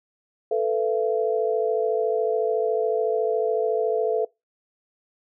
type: chord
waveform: sine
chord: A suspended second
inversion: none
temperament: equal with one note detuned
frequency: 440 / 493.9 / 676.2 Hz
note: A4 / B4 / E5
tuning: 0 / 0 / +44 cents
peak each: -22 / -26 / -27 dBFS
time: 0.51-4.25 s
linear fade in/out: 5 ms
effects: noise-tail reverb RT60 0.2 s tail -23 dB re dry